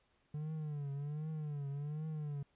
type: tone with vibrato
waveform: triangle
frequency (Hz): 148.2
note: D3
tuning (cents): +16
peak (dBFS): -36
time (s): 0.34-2.43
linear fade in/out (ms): 5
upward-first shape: triangle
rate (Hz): 1.3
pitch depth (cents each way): 120
effects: pink hiss -75 dBFS RMS until 2.55 s + resampled to 8000 Hz